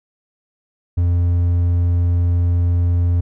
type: tone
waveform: triangle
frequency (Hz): 87.1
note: F2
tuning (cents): -4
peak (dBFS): -11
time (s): 0.97-3.21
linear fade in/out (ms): 10
effects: none